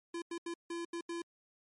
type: tone bursts at uneven times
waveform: square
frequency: 340 Hz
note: F4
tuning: 46 cents flat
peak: -38 dBFS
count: 6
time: 0.14-0.22 / 0.31-0.38 / 0.46-0.54 / 0.7-0.85 / 0.93-1.01 / 1.09-1.22 s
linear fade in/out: 5 ms
effects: MP3 48 kbps